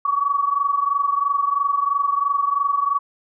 sine tone pair together, 1126 / 1149 Hz, C#6 / D6, +27 / -38 cents, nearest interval unison, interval 35 cents, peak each -19 / -22 dBFS, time 0.05-2.99 s, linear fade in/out 5 ms, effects none

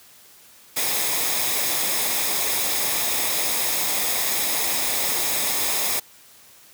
white noise with comb filter, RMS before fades -23 dBFS, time 0.76-6 s, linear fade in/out 10 ms, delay 0.68 ms, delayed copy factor -0.5, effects white hiss -50 dBFS RMS until 6.73 s + high-pass 60 Hz 12 dB/octave

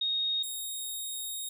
sine / 10% pulse tone pair in turn, 3729 / 3729 Hz, A#7 / A#7, 0 / 0 cents, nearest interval unison, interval 0 cents, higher neither, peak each -27 dBFS, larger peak neither, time 0.01-0.43 / 0.43-1.49 s, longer second, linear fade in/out 5 ms, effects none

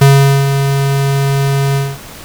square tone with ADSR envelope, 138.3 Hz, C#3, 4 cents flat, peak -3 dBFS, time 0.01-1.99 s, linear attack 7 ms, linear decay 440 ms, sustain -8 dB, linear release 230 ms, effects pink hiss -32 dBFS RMS until 2.24 s

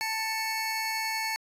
25% pulse tone pair together, 884.7 / 2217 Hz, A5 / C#7, +9 / 0 cents, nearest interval octave + major third, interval 1591 cents, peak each -28 / -28 dBFS, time 0.01-1.36 s, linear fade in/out 0 ms, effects resampled to 32000 Hz

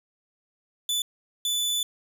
sawtooth tone bursts at uneven times, 3486 Hz, A7, 17 cents flat, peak -21 dBFS, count 2, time 0.89-1.02 / 1.45-1.83 s, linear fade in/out 2 ms, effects none

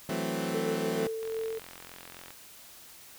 20% pulse chord, F# half-diminished seventh, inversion third, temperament equal, 164.81 / 185 / 220 / 261.6 Hz, E3 / F#3 / A3 / C4, 0 / 0 / 0 / 0 cents, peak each -31 dBFS, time 0.09-1.07 s, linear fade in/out 2 ms
sine tone with tremolo, 446.3 Hz, A4, 25 cents sharp, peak -30 dBFS, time 0.54-1.59 s, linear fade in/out 10 ms, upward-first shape sine, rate 2.6 Hz, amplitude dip 30%
click train, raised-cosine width 0.3 ms, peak -29 dBFS, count 48, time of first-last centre 1.23-2.306 s, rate 43.7 Hz
effects white hiss -51 dBFS RMS until 3.18 s

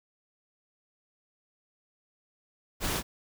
pink noise, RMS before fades -30 dBFS, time 2.8-3.03 s, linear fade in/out 50 ms, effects none

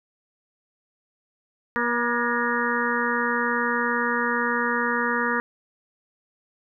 harmonic tone with a mistuned harmonic, 239.4 Hz, A#3, 46 cents sharp, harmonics 1 / 2 / 4 / 5 / 6 / 7 / 8, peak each -29 / -29 / -29 / -29 / -29 / -29 / -29 dBFS, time 1.76-5.4 s, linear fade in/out 0 ms, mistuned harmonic 8, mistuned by -53 cents, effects none

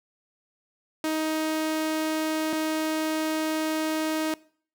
sawtooth tone pair in turn, 313.9 / 313.9 Hz, D#4 / D#4, +15 / +15 cents, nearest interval unison, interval 0 cents, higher neither, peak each -21 dBFS, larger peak neither, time 1.04-2.53 / 2.53-4.34 s, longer second, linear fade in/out 2 ms, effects noise-tail reverb RT60 0.5 s tail -22 dB re dry

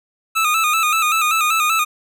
25% pulse tone with vibrato, 1270 Hz, D#6, 35 cents sharp, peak -11 dBFS, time 0.35-1.85 s, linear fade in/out 20 ms, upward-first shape square, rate 5.2 Hz, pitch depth 59 cents each way, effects none

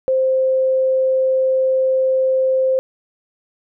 sine tone, 523.3 Hz, C5, in tune, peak -13 dBFS, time 0.08-2.79 s, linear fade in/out 0 ms, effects none

